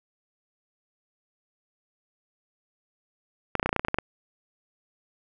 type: clicks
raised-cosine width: 0.5 ms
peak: -9 dBFS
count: 12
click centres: 3.553 / 3.597 / 3.629 / 3.66 / 3.692 / 3.729 / 3.763 / 3.795 / 3.849 / 3.884 / 3.944 / 3.986 s
effects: none